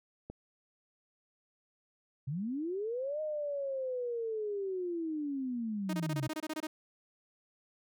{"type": "click", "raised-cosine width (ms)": 2, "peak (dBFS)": -29, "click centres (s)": 0.3}
{"type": "linear two-way sweep", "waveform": "sine", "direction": "up then down", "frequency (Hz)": [124.9, 622.3, 124.9], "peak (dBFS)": -33, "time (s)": [2.27, 6.28], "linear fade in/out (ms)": 10, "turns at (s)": 3.21}
{"type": "tone bursts", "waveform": "sawtooth", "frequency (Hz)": 311.1, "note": "D#4", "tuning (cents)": 0, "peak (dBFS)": -31, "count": 12, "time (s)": [5.89, 6.67], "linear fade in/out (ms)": 5, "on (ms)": 43, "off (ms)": 24}
{"effects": []}